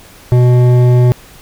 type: tone with hard clipping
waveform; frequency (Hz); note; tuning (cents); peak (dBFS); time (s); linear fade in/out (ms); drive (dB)
sine; 123.6; B2; +2; -7; 0.32-1.12; 0; 11
effects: pink hiss -39 dBFS RMS until 1.41 s